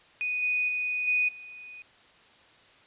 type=tone with level steps; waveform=sine; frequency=2483 Hz; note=D#7; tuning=4 cents flat; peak=-27 / -24 / -27 / -22 / -42 dBFS; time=0.21-1.82 s; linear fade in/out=0 ms; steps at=0.42 / 0.68 / 1.07 / 1.28 s; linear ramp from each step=10 ms; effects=white hiss -57 dBFS RMS until 2.86 s + resampled to 8000 Hz